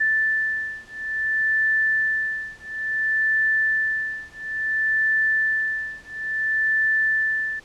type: beating tone pair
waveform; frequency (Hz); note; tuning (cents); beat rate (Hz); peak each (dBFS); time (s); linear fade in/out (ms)
sine; 1760 / 1760.58; A6 / A6; 0 / +1; 0.58; -23; 0-7.6; 10
effects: pink hiss -50 dBFS RMS until 7.64 s + low-pass 7000 Hz 12 dB/octave